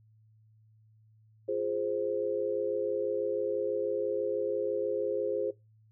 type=chord; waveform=sine; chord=F minor; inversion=none; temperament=equal; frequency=349.2 / 415.3 / 523.3 Hz; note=F4 / Ab4 / C5; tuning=0 / 0 / 0 cents; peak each=-36 / -32 / -32 dBFS; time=1.48-5.51 s; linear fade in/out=10 ms; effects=noise-tail reverb RT60 0.2 s tail -19 dB re dry + added 109 Hz sine -59 dBFS peak until 5.91 s